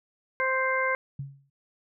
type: harmonic tone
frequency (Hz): 523.3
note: C5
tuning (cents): 0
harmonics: 1 / 2 / 3 / 4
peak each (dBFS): -29 / -29 / -29 / -29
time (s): 0.4-0.95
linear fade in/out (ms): 0
type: tone with exponential decay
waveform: sine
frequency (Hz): 138.59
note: C#3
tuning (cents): 0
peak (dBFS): -29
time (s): 1.19-1.5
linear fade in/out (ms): 5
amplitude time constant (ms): 66
effects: none